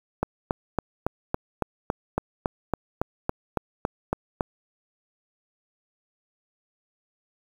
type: click train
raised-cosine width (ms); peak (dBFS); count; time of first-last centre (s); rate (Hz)
1; -9; 16; 0.23-4.408; 3.59
effects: 7-bit